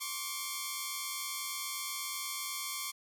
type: tone pair together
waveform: 5% pulse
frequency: 1065.8 / 1154 Hz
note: C6 / D6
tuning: +32 / -31 cents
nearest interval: minor second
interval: 137 cents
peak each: -27 dBFS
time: 0-2.92 s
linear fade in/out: 20 ms
effects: none